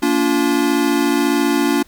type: chord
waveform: square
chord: Bb major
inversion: none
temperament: equal with one note detuned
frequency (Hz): 233.1 / 287.6 / 349.2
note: Bb3 / D4 / F4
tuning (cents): 0 / -36 / 0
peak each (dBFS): -22 / -17 / -20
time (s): 0.02-1.83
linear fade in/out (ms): 10
effects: pink hiss -51 dBFS RMS until 1.87 s